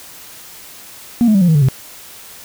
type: tone with pitch steps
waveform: sine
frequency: 236.9 / 214.7 / 194.66 / 176.45 / 159.95 / 144.99 / 131.43 Hz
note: A#3 / A3 / G3 / F3 / D#3 / D3 / C3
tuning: +28 / -42 / -12 / +18 / +48 / -22 / +8 cents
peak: -6 dBFS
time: 1.21-1.686 s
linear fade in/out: 0 ms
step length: 68 ms
effects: tanh soft clip ceiling -6 dBFS + white hiss -37 dBFS RMS until 2.44 s